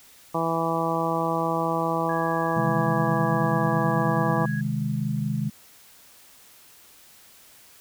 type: harmonic tone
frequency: 164.81 Hz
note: E3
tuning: in tune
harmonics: 1 / 2 / 3 / 4 / 5 / 6 / 7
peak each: -30 / -30 / -30 / -30 / -30 / -30 / -30 dBFS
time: 0.34-4.46 s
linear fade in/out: 10 ms
type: tone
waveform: sine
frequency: 1659 Hz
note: G#6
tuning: 2 cents flat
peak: -33 dBFS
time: 2.09-4.61 s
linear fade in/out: 5 ms
type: chord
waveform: sine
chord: Ab major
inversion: first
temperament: equal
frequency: 130.81 / 155.56 / 207.7 Hz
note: C3 / Eb3 / Ab3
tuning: 0 / 0 / 0 cents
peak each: -28 dBFS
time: 2.56-5.5 s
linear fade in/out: 10 ms
effects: white hiss -52 dBFS RMS until 7.8 s